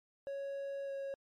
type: tone with pitch glide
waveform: triangle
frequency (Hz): 554.4 to 549.3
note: C#5 to C#5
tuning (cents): 0 to -16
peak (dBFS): -36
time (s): 0.27-1.14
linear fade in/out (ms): 0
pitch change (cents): -16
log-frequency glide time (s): 0.85-0.91
effects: MP3 64 kbps